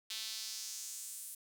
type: tone with high-pass filter sweep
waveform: sawtooth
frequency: 220 Hz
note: A3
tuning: in tune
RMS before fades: -44 dBFS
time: 0.1-1.35 s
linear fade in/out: 5 ms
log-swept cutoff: 3600 to 10000 Hz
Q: 2.1
effects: none